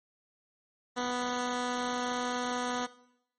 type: tone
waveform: 10% pulse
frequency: 246.9 Hz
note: B3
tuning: in tune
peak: -22 dBFS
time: 0.96-2.87 s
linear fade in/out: 20 ms
effects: noise-tail reverb RT60 0.8 s tail -18 dB re dry + MP3 32 kbps